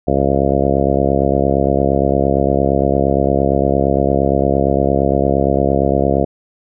harmonic tone, 68.7 Hz, C#2, 15 cents flat, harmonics 1 / 2 / 3 / 4 / 5 / 6 / 7 / 8 / 9 / 10, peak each -21 / -21 / -21 / -21 / -21 / -21 / -21 / -21 / -21 / -21 dBFS, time 0.07-6.25 s, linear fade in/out 10 ms, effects none

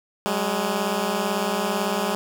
10% pulse beating tone pair, 190.3 / 208.3 Hz, F#3 / G#3, +49 / +5 cents, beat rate 18 Hz, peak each -18 / -16 dBFS, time 0.26-2.15 s, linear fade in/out 0 ms, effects none

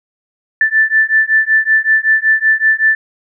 sine beating tone pair, 1760 / 1765.3 Hz, A6 / A6, 0 / +5 cents, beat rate 5.3 Hz, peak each -12 dBFS, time 0.61-2.95 s, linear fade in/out 2 ms, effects none

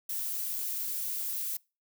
violet noise, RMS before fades -34 dBFS, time 0.09-1.57 s, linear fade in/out 5 ms, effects noise-tail reverb RT60 0.3 s tail -25 dB re dry

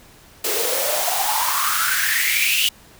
white noise with high-pass filter sweep, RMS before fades -20 dBFS, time 0.44-2.69 s, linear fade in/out 5 ms, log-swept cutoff 390 to 3000 Hz, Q 8.6, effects pink hiss -48 dBFS RMS until 2.99 s

